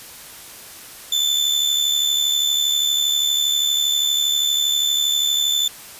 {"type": "tone with amplitude modulation", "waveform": "35% pulse", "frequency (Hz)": 3520, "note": "A7", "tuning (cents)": 0, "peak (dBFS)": -12, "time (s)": [1.12, 5.68], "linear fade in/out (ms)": 5, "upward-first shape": "sine", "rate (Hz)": 72.5, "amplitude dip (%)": 55, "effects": ["white hiss -39 dBFS RMS until 5.99 s", "resampled to 32000 Hz"]}